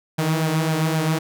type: tone with flanger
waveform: sawtooth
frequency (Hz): 158.7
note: D#3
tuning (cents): +35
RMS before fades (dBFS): -21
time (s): 0.18-1.19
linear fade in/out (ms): 10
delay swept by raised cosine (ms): 1.2 to 5.5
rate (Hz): 3.8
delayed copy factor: +0.55
effects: none